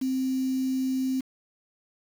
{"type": "tone with quantisation", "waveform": "sine", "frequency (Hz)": 261.6, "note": "C4", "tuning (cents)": 0, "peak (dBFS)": -24, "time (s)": [0.01, 1.21], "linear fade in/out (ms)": 10, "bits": 7, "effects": []}